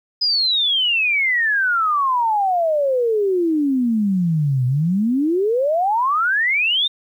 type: exponential two-way sweep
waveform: sine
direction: down then up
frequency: 5050 to 122.7 to 3718 Hz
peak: -15 dBFS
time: 0.21-6.88 s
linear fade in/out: 10 ms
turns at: 4.66 s
effects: 9-bit